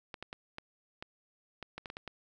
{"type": "clicks", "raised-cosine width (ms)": 0.3, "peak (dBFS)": -25, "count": 11, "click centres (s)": [0.142, 0.226, 0.329, 0.584, 1.025, 1.627, 1.78, 1.858, 1.901, 1.969, 2.077], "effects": []}